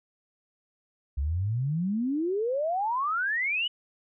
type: exponential sweep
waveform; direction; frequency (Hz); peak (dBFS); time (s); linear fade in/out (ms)
sine; up; 65.41 to 3019; -25; 1.17-3.68; 10
effects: none